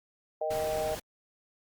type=chord; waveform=sine; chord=Eb major; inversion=second; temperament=equal; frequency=466.2 / 622.3 / 784 Hz; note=Bb4 / Eb5 / G5; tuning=0 / 0 / 0 cents; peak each=-36 / -30 / -36 dBFS; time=0.41-0.95 s; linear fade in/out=5 ms
type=noise; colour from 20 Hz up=pink; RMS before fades=-40 dBFS; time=0.5-1 s; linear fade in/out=10 ms
effects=Opus 48 kbps